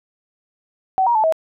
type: tone with pitch steps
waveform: sine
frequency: 758 / 947 / 871 / 642 Hz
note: F#5 / A#5 / A5 / E5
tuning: +42 / +27 / -18 / -46 cents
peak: -13 dBFS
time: 0.98-1.324 s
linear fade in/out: 0 ms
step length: 86 ms
effects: none